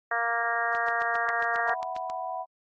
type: harmonic tone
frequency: 233.1 Hz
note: A#3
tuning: in tune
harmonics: 2 / 3 / 4 / 5 / 6 / 7 / 8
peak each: -39 / -30 / -36 / -32 / -34 / -31 / -32 dBFS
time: 0.11-1.74 s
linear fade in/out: 5 ms
type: click train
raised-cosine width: 0.2 ms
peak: -24 dBFS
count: 11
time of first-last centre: 0.75-2.1 s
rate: 7.41 Hz
type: chord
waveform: sine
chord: E suspended second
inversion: none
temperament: equal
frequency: 659.3 / 740 / 987.8 Hz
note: E5 / F#5 / B5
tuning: 0 / 0 / 0 cents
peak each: -37 / -33 / -36 dBFS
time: 1.64-2.46 s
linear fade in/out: 50 ms
effects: AAC 32 kbps